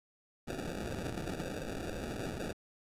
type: noise with sample-and-hold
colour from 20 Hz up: violet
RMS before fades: -39 dBFS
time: 0.47-2.53 s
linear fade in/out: 10 ms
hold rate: 1050 Hz
effects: low-pass 12000 Hz 12 dB/octave